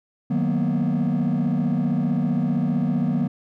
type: chord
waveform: triangle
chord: B major seventh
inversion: first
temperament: just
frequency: 154.34 / 185.21 / 231.5 / 246.9 Hz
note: D#3 / F#3 / A#3 / B3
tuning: -14 / +2 / -12 / 0 cents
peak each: -22 dBFS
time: 0.3-3.28 s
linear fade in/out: 10 ms
effects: tanh soft clip ceiling -13 dBFS